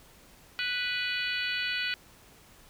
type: harmonic tone with a mistuned harmonic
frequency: 493.9 Hz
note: B4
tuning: in tune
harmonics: 3 / 4 / 5 / 6 / 7 / 8 / 9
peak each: -34 / -37 / -34 / -36 / -41 / -41 / -39 dBFS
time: 0.59-1.94 s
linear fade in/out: 0 ms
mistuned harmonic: 7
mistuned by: -38 cents
effects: pink hiss -56 dBFS RMS until 2.69 s